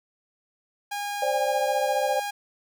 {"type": "tone", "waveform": "sawtooth", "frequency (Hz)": 816, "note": "G#5", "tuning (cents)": -31, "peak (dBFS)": -25, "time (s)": [0.91, 2.31], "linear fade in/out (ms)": 10}
{"type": "chord", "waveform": "sine", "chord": "C suspended second", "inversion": "none", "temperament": "equal with one note detuned", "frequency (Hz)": [523.3, 587.3, 801.4], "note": ["C5", "D5", "G5"], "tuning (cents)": [0, 0, 38], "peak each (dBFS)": -27, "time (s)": [1.22, 2.2], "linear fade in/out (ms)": 5}
{"effects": []}